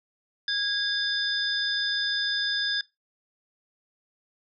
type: tone cluster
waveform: sine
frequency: 1640 / 3567 / 4993 Hz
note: G#6 / A7 / D#8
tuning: -22 / +23 / +5 cents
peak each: -29 dBFS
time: 0.48-2.81 s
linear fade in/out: 2 ms
effects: noise-tail reverb RT60 0.2 s tail -20 dB re dry